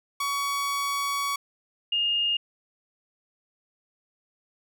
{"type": "tone pair in turn", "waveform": ["sawtooth", "sine"], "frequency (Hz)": [1125, 2835], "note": ["C#6", "F7"], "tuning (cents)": [25, 25], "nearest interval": "octave + major third", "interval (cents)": 1600, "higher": "second", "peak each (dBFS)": -22, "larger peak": "neither", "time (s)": [[0.2, 1.36], [1.92, 2.37]], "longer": "first", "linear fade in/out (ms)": 5, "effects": []}